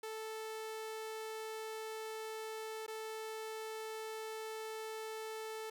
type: tone with dropouts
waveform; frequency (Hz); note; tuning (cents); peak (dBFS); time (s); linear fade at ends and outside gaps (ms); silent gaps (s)
sawtooth; 439.4; A4; -2; -38; 0.03-5.7; 5; 2.865-2.879
effects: none